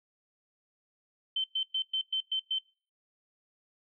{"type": "tone bursts", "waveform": "sine", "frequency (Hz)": 3088, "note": "G7", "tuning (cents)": -27, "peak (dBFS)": -27, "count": 7, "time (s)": [1.36, 2.587], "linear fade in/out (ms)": 5, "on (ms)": 81, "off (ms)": 110, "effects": ["noise-tail reverb RT60 0.4 s tail -25 dB re dry"]}